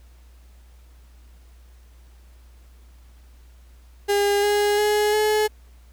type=tone with pitch steps; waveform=35% pulse; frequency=405.5 / 412.3 / 419.3 / 426.4 Hz; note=G#4 / G#4 / G#4 / G#4; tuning=-41 / -13 / +17 / +46 cents; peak=-16 dBFS; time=4.08-5.48 s; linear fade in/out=20 ms; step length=350 ms; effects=added 60 Hz sine -46 dBFS peak until 5.92 s + pink hiss -60 dBFS RMS until 5.92 s